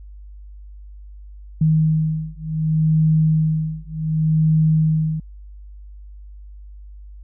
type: beating tone pair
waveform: sine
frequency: 157.1 / 157.77 Hz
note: D#3 / D#3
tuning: +17 / +24 cents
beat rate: 0.67 Hz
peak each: -18 / -18 dBFS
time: 1.61-5.2 s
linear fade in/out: 5 ms
effects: added 50 Hz sine -36 dBFS peak until 7.23 s